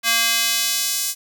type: tone with high-pass filter sweep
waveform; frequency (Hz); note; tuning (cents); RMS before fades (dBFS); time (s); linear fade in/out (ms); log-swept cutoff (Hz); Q
square; 230; A#3; -23; -20; 0.03-1.15; 50; 1900 to 6600; 0.81
effects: none